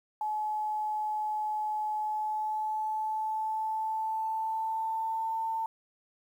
sine tone with pitch glide, 854 to 895.9 Hz, G#5 to A5, +48 to +31 cents, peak -29 dBFS, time 0.21-5.66 s, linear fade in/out 2 ms, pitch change +83 cents, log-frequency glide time 1.97-5.38 s, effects 10-bit

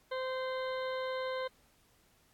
harmonic tone with a mistuned harmonic, 518 Hz, C5, 17 cents flat, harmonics 1 / 2 / 3 / 4 / 6 / 7 / 8, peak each -35 / -41 / -45 / -47 / -51 / -52 / -53 dBFS, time 0.11-1.48 s, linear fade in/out 10 ms, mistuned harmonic 7, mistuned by +29 cents, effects pink hiss -68 dBFS RMS until 2.33 s + AAC 64 kbps

